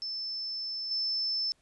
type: tone with level steps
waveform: sine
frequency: 5280 Hz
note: E8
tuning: 2 cents sharp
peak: -33 / -28 dBFS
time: 0.02-1.52 s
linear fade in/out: 0 ms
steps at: 0.91 s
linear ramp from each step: 2 ms
effects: pink hiss -69 dBFS RMS until 1.61 s + resampled to 24000 Hz